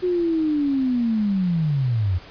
sine linear sweep, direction down, 367 to 84.8 Hz, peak -18 dBFS, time 0.02-2.19 s, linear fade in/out 20 ms, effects pink hiss -43 dBFS RMS until 2.3 s + resampled to 11025 Hz

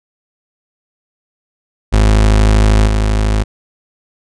35% pulse tone with level steps, 52.8 Hz, G#1, 29 cents sharp, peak -5 / -9 dBFS, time 1.92-3.44 s, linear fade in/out 20 ms, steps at 2.86 s, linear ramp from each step 20 ms, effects resampled to 22050 Hz

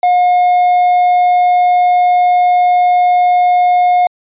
triangle tone with hard clipping, 718 Hz, F5, 48 cents sharp, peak -8 dBFS, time 0.03-4.07 s, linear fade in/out 2 ms, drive 6 dB, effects resampled to 8000 Hz

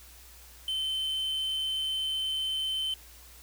triangle tone, 3076 Hz, G7, 33 cents flat, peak -27 dBFS, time 0.68-2.94 s, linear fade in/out 2 ms, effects added 60 Hz sine -53 dBFS peak until 3.42 s + white hiss -53 dBFS RMS until 3.42 s

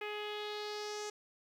sawtooth tone with low-pass filter sweep, 419.3 Hz, G#4, 17 cents sharp, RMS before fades -41 dBFS, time 0.01-1.1 s, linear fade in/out 5 ms, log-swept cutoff 2500 to 6600 Hz, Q 3.3, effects 11-bit

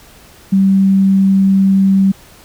sine tone, 193.6 Hz, G3, 21 cents flat, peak -7 dBFS, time 0.52-2.12 s, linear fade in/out 10 ms, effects pink hiss -42 dBFS RMS until 2.44 s

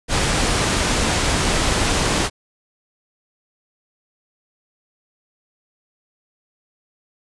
pink low-pass noise, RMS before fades -19 dBFS, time 0.08-2.3 s, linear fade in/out 50 ms, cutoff 9800 Hz, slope 24 dB/octave, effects resampled to 24000 Hz

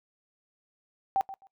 sine tone with echo, 777 Hz, G5, 16 cents flat, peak -22 dBFS, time 1.16-1.21 s, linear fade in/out 0 ms, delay 130 ms, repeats 2, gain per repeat -15 dB, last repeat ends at 1.47 s, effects noise-tail reverb RT60 0.1 s tail -20 dB re dry

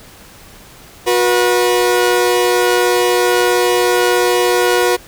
sawtooth tone pair together, 363 / 484.5 Hz, F#4 / B4, -33 / -33 cents, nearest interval perfect fourth, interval 500 cents, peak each -10 dBFS, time 1.06-4.97 s, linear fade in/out 20 ms, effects pink hiss -40 dBFS RMS until 5.07 s

